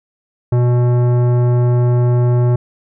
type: tone with tanh clipping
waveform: sine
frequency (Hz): 122.2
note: B2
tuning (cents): -18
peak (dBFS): -12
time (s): 0.52-2.56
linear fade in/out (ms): 5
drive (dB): 15
effects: none